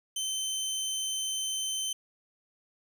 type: tone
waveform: 20% pulse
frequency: 3084 Hz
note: G7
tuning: 29 cents flat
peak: -25 dBFS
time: 0.16-1.93 s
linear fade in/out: 5 ms
effects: none